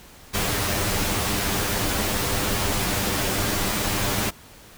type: noise with comb filter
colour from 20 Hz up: pink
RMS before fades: -24 dBFS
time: 0.33-4.31 s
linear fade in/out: 20 ms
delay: 10 ms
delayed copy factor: +0.55
effects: pink hiss -47 dBFS RMS until 4.77 s